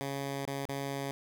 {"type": "tone with dropouts", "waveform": "10% pulse", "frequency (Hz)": 138.59, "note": "C#3", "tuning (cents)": 0, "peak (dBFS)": -26, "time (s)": [0.01, 1.11], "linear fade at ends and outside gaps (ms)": 0, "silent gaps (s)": [[0.452, 0.476], [0.653, 0.689]], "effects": []}